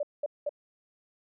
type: tone bursts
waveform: sine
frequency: 584 Hz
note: D5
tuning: 10 cents flat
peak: -27 dBFS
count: 3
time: 0-0.493 s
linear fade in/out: 5 ms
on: 31 ms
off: 200 ms
effects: none